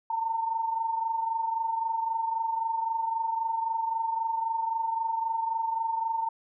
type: tone pair together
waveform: sine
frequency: 902.2 / 926 Hz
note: A5 / A#5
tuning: +43 / -12 cents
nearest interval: unison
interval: 45 cents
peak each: -27 / -34 dBFS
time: 0.1-6.29 s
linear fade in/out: 5 ms
effects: none